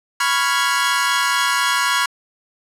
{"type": "chord", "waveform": "sawtooth", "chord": "C# dominant seventh", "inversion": "third", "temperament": "equal", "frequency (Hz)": [987.8, 1108.7, 1396.9, 1661.2], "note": ["B5", "C#6", "E#6", "G#6"], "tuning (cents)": [0, 0, 0, 0], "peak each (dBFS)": -18, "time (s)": [0.2, 2.06], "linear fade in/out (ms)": 5, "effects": ["low-pass 11000 Hz 12 dB/octave"]}